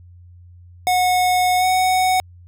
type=tone with pitch glide; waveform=square; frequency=730 to 742.8 Hz; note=F#5 to F#5; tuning=-24 to +7 cents; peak=-15 dBFS; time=0.87-2.2 s; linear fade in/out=0 ms; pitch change=+31 cents; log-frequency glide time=1.58-1.65 s; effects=added 88 Hz sine -41 dBFS peak until 2.47 s